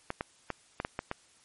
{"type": "clicks", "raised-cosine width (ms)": 0.5, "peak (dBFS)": -17, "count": 7, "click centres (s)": [0.104, 0.209, 0.503, 0.801, 0.849, 0.991, 1.114], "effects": ["white hiss -62 dBFS RMS until 1.44 s", "MP3 48 kbps"]}